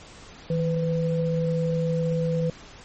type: tone pair together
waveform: sine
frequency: 161.49 / 501 Hz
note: E3 / B4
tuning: -35 / +25 cents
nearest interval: octave + minor sixth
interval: 1960 cents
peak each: -23 / -26 dBFS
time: 0.5-2.5 s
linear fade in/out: 2 ms
effects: pink hiss -46 dBFS RMS until 2.84 s + MP3 32 kbps